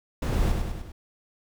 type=noise with echo; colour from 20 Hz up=brown; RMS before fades=-25 dBFS; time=0.22-0.52 s; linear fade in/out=5 ms; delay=100 ms; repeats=4; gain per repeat=-4 dB; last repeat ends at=0.92 s; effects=none